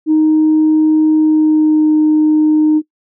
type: tone with pitch glide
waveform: sine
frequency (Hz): 311.1 to 307.5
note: D#4 to D#4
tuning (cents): 0 to -20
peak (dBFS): -6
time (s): 0.06-2.82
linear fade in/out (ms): 50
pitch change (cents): -20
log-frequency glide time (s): 1.14-1.93
effects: noise-tail reverb RT60 0.1 s tail -21 dB re dry + tanh soft clip ceiling -4 dBFS